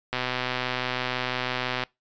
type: click train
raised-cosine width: 0.3 ms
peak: -11 dBFS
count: 216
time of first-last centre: 0.13-1.836 s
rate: 126 Hz
effects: noise-tail reverb RT60 0.2 s tail -23 dB re dry + resampled to 16000 Hz